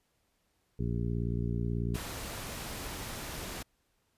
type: harmonic tone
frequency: 58.3 Hz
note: A#1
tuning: 1 cent sharp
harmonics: 1 / 2 / 3 / 4 / 5 / 6 / 7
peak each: -35 / -33 / -36 / -40 / -45 / -45 / -43 dBFS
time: 0.79-1.97 s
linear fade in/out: 5 ms
type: noise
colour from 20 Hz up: pink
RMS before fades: -40 dBFS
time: 1.94-3.63 s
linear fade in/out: 10 ms
effects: pink hiss -75 dBFS RMS until 4.17 s + resampled to 32000 Hz